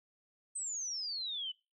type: exponential sweep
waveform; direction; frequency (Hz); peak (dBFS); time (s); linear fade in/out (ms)
sine; down; 8372 to 2960; -36; 0.55-1.52; 10
effects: noise-tail reverb RT60 0.3 s tail -24 dB re dry